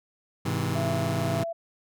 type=chord; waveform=sawtooth; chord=Ab augmented; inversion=none; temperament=just; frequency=103.83 / 129.78 / 162.23 Hz; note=Ab2 / C3 / E3; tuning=0 / -14 / -27 cents; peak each=-26 dBFS; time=0.45-1.44 s; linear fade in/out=10 ms
type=tone with tremolo; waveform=sine; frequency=669 Hz; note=E5; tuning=25 cents sharp; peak=-28 dBFS; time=0.75-1.53 s; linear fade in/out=10 ms; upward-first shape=triangle; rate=1.9 Hz; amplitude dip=45%
effects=none